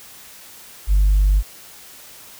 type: tone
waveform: sine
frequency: 49.39 Hz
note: G1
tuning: 14 cents sharp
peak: -10 dBFS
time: 0.87-1.43 s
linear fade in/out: 50 ms
effects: tanh soft clip ceiling -9 dBFS + white hiss -42 dBFS RMS until 2.39 s